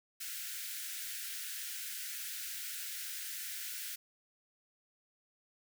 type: high-pass noise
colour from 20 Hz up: white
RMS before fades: -42 dBFS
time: 0.2-3.96 s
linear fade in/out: 10 ms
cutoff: 1400 Hz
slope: 96 dB/octave
effects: none